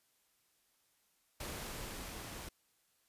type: noise with level ramp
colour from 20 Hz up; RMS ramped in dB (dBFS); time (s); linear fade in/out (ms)
pink; -43 to -47; 1.4-2.49; 5
effects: white hiss -75 dBFS RMS until 3.08 s + resampled to 32000 Hz